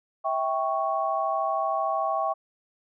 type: chord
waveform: sine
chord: C# diminished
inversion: first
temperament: equal with one note detuned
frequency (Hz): 650.9 / 784 / 1108.7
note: E5 / G5 / C#6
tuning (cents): -22 / 0 / 0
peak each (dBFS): -28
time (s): 0.24-2.34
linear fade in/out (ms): 20
effects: none